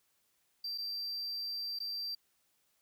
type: tone with dropouts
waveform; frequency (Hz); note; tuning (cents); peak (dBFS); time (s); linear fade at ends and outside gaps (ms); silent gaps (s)
triangle; 4699; D8; 0; -35; 0.64-2.15; 5; 0.778-0.782 / 1.789-1.801
effects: white hiss -75 dBFS RMS until 2.81 s